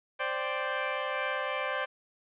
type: chord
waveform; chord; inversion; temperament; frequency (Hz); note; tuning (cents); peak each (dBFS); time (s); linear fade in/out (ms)
15% pulse; C suspended second; none; equal; 523.3 / 587.3 / 784; C5 / D5 / G5; 0 / 0 / 0; -27 / -27 / -31; 0.19-1.86; 20
effects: resampled to 8000 Hz + 10-bit